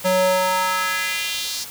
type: tone with high-pass filter sweep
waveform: square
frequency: 185 Hz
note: F#3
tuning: in tune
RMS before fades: -21 dBFS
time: 0.04-1.65 s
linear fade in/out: 20 ms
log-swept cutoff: 380 to 5100 Hz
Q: 2.1
effects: white hiss -36 dBFS RMS until 1.7 s